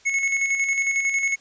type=tone with tremolo; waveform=square; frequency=2192 Hz; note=C#7; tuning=20 cents flat; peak=-19 dBFS; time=0.05-1.36 s; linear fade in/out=20 ms; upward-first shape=square; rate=11 Hz; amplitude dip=45%; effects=white hiss -54 dBFS RMS until 1.4 s + resampled to 16000 Hz